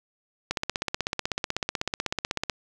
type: click train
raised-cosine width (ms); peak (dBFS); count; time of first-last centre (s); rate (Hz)
0.2; -9; 33; 0.51-2.498; 16.1
effects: none